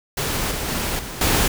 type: noise with level steps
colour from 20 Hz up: pink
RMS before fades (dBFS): -23 / -26 / -24 / -32 / -18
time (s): 0.17-1.48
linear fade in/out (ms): 5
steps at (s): 0.51 / 0.68 / 0.99 / 1.21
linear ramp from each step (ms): 2
effects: none